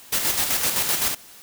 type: noise with tremolo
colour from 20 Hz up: white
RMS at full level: -21 dBFS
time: 0.12-1.15 s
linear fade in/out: 10 ms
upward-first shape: square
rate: 7.8 Hz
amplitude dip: 45%
effects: white hiss -46 dBFS RMS until 1.42 s